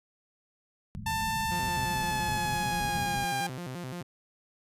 white low-pass noise, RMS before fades -38 dBFS, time 0.95-3.25 s, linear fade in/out 0 ms, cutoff 220 Hz, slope 96 dB/octave
sawtooth tone with pitch glide, 890 to 802.1 Hz, A5 to G5, +20 to +40 cents, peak -25 dBFS, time 1.06-3.47 s, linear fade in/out 5 ms, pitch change -180 cents, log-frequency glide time 1.62-3.35 s
sawtooth tone with vibrato, 150.4 Hz, D3, 42 cents sharp, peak -32 dBFS, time 1.51-4.03 s, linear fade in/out 10 ms, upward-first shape square, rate 5.8 Hz, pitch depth 270 cents each way
effects resampled to 32000 Hz

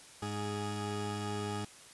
20% pulse tone pair together, 103.26 / 415.3 Hz, G#2 / G#4, -9 / 0 cents, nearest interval 2 octaves, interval 2409 cents, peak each -32 / -34 dBFS, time 0.22-1.65 s, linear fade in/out 5 ms, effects white hiss -54 dBFS RMS until 1.93 s + resampled to 24000 Hz

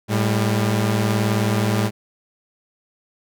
sawtooth tone pair together, 109.49 / 200 Hz, A2 / G3, -8 / +35 cents, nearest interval minor seventh, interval 1043 cents, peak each -15 / -18 dBFS, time 0.08-1.91 s, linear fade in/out 50 ms, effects none

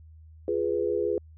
sine chord, F diminished, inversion none, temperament equal, 349.2 / 415.3 / 493.9 Hz, F4 / Ab4 / Cb5, 0 / 0 / 0 cents, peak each -30 / -27 / -29 dBFS, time 0.48-1.18 s, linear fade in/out 2 ms, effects added 79 Hz sine -47 dBFS peak until 1.37 s

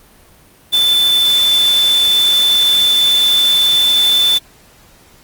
sine tone in noise, 3520 Hz, A7, in tune, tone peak -9 dBFS, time 0.72-4.39 s, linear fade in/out 20 ms, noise white, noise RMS -23 dBFS, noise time 0.72-4.39 s, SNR +11 dB, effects pink hiss -46 dBFS RMS until 5.23 s + Opus 32 kbps

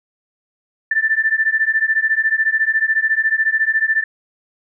sine beating tone pair, 1764 / 1778 Hz, A6 / A6, +4 / +18 cents, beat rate 14 Hz, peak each -17 dBFS, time 0.91-4.04 s, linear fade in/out 5 ms, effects none

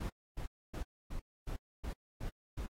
brown noise bursts, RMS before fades -39 dBFS, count 8, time 0-2.666 s, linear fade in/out 10 ms, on 97 ms, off 270 ms, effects AAC 48 kbps

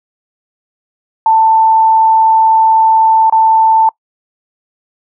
sine tone with dropouts, 888 Hz, A5, 16 cents sharp, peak -5 dBFS, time 1.26-3.89 s, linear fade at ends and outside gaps 2 ms, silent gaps 3.298-3.324 s, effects noise-tail reverb RT60 0.1 s tail -23 dB re dry

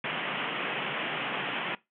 white band-pass noise, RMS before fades -33 dBFS, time 0.04-1.75 s, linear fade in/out 2 ms, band 130 to 3200 Hz, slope 96 dB/octave, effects noise-tail reverb RT60 0.2 s tail -20 dB re dry

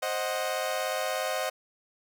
sawtooth chord, C diminished, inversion none, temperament equal with one note detuned, 525.7 / 622.3 / 740 Hz, C5 / Eb5 / Gb5, +8 / 0 / 0 cents, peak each -29 / -28 / -30 dBFS, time 0.02-1.5 s, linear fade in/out 10 ms, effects none

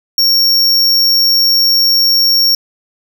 square tone, 5520 Hz, F8, 21 cents flat, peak -8 dBFS, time 0.18-2.55 s, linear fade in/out 2 ms, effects 8-bit

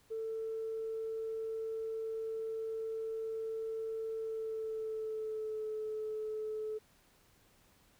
sine tone with pitch glide, 445.4 to 432.2 Hz, A4 to A4, +21 to -31 cents, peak -35 dBFS, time 0.1-6.79 s, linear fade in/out 20 ms, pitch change -52 cents, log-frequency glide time 4.16-5.68 s, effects tanh soft clip ceiling -31 dBFS + pink hiss -67 dBFS RMS until 7.99 s

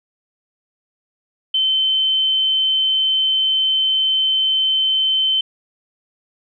sine tone, 3079 Hz, G7, 32 cents flat, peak -14 dBFS, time 1.54-5.41 s, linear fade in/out 5 ms, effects none

